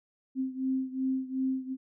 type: beating tone pair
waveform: sine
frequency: 261.6 / 264.3 Hz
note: C4 / C4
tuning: 0 / +18 cents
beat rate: 2.7 Hz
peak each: -30 / -33 dBFS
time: 0.35-1.77 s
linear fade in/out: 50 ms
effects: none